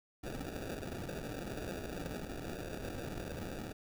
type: noise with sample-and-hold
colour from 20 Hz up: violet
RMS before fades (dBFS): -42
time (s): 0.23-3.73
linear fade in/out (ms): 10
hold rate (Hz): 1050
effects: none